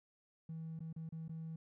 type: tone with dropouts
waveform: triangle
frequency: 161.6 Hz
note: E3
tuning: 34 cents flat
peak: -39 dBFS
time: 0.49-1.56 s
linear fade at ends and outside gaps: 5 ms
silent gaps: 0.792-0.804 / 0.928-0.962 / 1.091-1.123 / 1.281-1.293 s
effects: tanh soft clip ceiling -39 dBFS